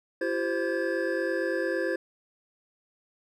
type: tone cluster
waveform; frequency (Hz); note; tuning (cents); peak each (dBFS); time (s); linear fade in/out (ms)
triangle; 338.5 / 387.3 / 521 / 1605 / 1709; E4 / G4 / C5 / G6 / G#6; +46 / -21 / -7 / +40 / +49; -29 / -31 / -28 / -35 / -34; 0.21-1.96; 5
effects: none